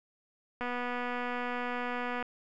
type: click train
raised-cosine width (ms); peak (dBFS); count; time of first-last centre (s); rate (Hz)
0.5; -21; 397; 0.61-2.226; 245
effects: none